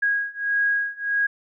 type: beating tone pair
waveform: sine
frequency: 1644 / 1645.6 Hz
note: G#6 / G#6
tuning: -18 / -16 cents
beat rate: 1.6 Hz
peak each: -24 / -23 dBFS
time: 0.02-1.27 s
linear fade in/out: 10 ms
effects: none